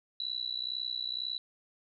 sine tone with amplitude modulation, 3951 Hz, B7, in tune, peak -29 dBFS, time 0.2-1.38 s, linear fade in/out 2 ms, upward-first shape sine, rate 62 Hz, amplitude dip 95%, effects none

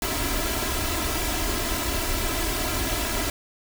pink noise with comb filter, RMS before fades -26 dBFS, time 0.02-3.3 s, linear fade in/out 2 ms, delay 3 ms, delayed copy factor +0.8, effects none

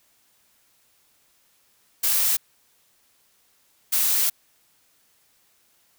blue noise bursts at uneven times, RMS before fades -21 dBFS, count 2, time 2.03-2.37 / 3.92-4.3 s, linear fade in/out 10 ms, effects white hiss -63 dBFS RMS until 5.98 s

